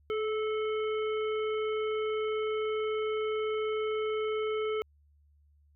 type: harmonic tone with a mistuned harmonic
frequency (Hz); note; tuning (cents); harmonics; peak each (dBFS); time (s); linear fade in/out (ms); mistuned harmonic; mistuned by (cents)
436.5; A4; -14; 1 / 3 / 5 / 7; -29 / -39 / -43 / -46; 0.1-4.82; 0; 1; -22
effects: added 73 Hz sine -61 dBFS peak until 5.75 s